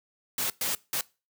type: noise bursts at uneven times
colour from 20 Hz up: white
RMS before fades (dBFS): -29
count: 3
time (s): 0.38-0.5 / 0.61-0.75 / 0.93-1.01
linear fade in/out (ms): 2
effects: noise-tail reverb RT60 0.3 s tail -22 dB re dry + high-pass 100 Hz 12 dB/octave